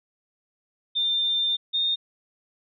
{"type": "tone pair in turn", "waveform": "sine", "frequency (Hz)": [3596, 3663], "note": ["A7", "A#7"], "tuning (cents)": [37, -31], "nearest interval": "unison", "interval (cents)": 32, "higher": "second", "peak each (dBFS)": -21, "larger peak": "neither", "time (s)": [[0.95, 1.57], [1.73, 1.96]], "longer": "first", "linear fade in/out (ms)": 20, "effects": []}